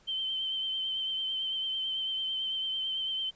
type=tone with vibrato; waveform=sine; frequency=3100 Hz; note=G7; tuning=20 cents flat; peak=-30 dBFS; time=0.07-3.31 s; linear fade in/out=20 ms; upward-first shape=sine; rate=9 Hz; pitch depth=25 cents each way; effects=pink hiss -63 dBFS RMS until 3.35 s + resampled to 16000 Hz